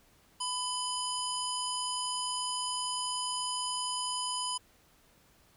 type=harmonic tone with a mistuned harmonic; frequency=997 Hz; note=B5; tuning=16 cents sharp; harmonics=1 / 3 / 5 / 7 / 9 / 10; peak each=-36 / -38 / -39 / -44 / -43 / -39 dBFS; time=0.4-4.58 s; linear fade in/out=10 ms; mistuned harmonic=3; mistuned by=+19 cents; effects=pink hiss -64 dBFS RMS until 5.56 s